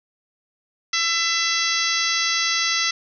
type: harmonic tone with a mistuned harmonic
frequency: 669 Hz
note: E5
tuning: 25 cents sharp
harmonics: 2 / 3 / 4 / 5 / 6 / 7 / 8 / 9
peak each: -28 / -25 / -29 / -28 / -28 / -28 / -28 / -27 dBFS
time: 0.93-2.91 s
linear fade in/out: 5 ms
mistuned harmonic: 9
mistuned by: +26 cents
effects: none